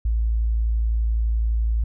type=tone; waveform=sine; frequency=55.9 Hz; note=A1; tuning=28 cents sharp; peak=-18 dBFS; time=0.05-1.84 s; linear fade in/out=5 ms; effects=none